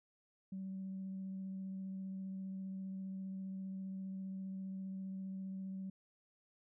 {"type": "tone with vibrato", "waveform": "sine", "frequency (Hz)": 190.9, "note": "G3", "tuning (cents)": -46, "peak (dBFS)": -40, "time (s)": [0.52, 5.9], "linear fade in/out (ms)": 5, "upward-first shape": "triangle", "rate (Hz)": 15, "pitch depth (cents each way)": 12, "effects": ["tanh soft clip ceiling -37 dBFS"]}